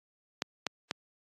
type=clicks; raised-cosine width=0.2 ms; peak=-12 dBFS; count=3; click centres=0.421 / 0.667 / 0.911 s; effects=high-pass 150 Hz 12 dB/octave + AAC 32 kbps